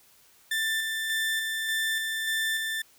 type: tone with tremolo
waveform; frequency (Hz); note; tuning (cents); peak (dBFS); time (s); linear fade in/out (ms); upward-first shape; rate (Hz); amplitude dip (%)
30% pulse; 1776; A6; +16; -23; 0.51-2.82; 5; square; 1.7; 30
effects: white hiss -59 dBFS RMS until 2.98 s